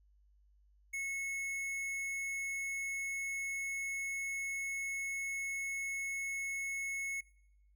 triangle tone with hard clipping, 2191 Hz, C#7, 21 cents flat, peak -38 dBFS, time 0.93-7.21 s, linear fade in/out 10 ms, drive 17 dB, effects noise-tail reverb RT60 0.8 s tail -22 dB re dry + added 50 Hz sine -64 dBFS peak until 7.75 s

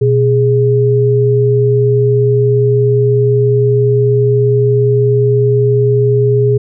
sine tone pair together, 122.9 / 414 Hz, B2 / G#4, -8 / -5 cents, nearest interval octave + major sixth, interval 2103 cents, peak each -10 dBFS, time 0.01-6.58 s, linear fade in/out 10 ms, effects none

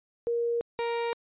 sine / 30% pulse tone pair in turn, 470.3 / 468.2 Hz, A#4 / A#4, +15 / +8 cents, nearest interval unison, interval 7 cents, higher first, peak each -25 dBFS, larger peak neither, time 0.27-0.61 / 0.79-1.13 s, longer neither, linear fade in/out 0 ms, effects resampled to 8000 Hz

